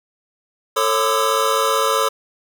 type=tone cluster; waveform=square; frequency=445.6 / 549 / 1018 / 1196 / 1301 Hz; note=A4 / C#5 / C6 / D6 / E6; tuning=+22 / -17 / -48 / +31 / -23 cents; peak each=-23 dBFS; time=0.76-2.09 s; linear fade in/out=10 ms; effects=none